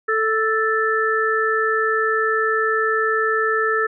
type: harmonic tone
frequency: 440 Hz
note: A4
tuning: in tune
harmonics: 1 / 3 / 4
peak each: -21 / -21 / -21 dBFS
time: 0.08-3.87 s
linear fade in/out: 10 ms
effects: none